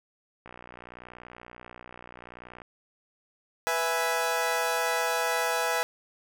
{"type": "click train", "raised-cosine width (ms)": 0.5, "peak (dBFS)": -29, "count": 132, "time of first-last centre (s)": [0.46, 2.618], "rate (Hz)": 60.7}
{"type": "chord", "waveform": "20% pulse", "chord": "E major", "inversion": "second", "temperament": "equal", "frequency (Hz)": [493.9, 659.3, 830.6], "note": ["B4", "E5", "G#5"], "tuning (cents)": [0, 0, 0], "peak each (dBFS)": -25, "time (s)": [3.67, 5.83], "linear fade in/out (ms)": 0}
{"effects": []}